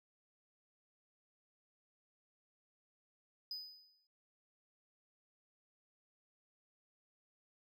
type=tone with exponential decay; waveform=triangle; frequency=4991 Hz; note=D#8; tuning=5 cents sharp; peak=-38 dBFS; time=3.51-4.07 s; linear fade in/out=2 ms; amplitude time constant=120 ms; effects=none